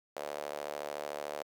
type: tone with high-pass filter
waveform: sawtooth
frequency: 73.6 Hz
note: D2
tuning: 4 cents sharp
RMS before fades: -40 dBFS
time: 0.16-1.43 s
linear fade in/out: 5 ms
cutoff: 570 Hz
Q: 3.1
effects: 11-bit